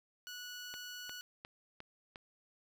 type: tone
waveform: 15% pulse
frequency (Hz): 1471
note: F#6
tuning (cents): -11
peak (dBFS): -38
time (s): 0.27-1.21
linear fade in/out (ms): 0
type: click train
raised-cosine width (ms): 0.3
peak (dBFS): -31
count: 5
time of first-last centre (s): 0.74-2.158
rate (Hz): 2.82
effects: none